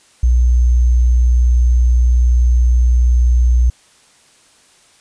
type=tone with sample-and-hold; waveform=sine; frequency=60.6 Hz; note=B1; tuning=32 cents flat; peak=-8 dBFS; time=0.23-3.7 s; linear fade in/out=5 ms; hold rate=6300 Hz; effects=white hiss -50 dBFS RMS until 5 s + resampled to 22050 Hz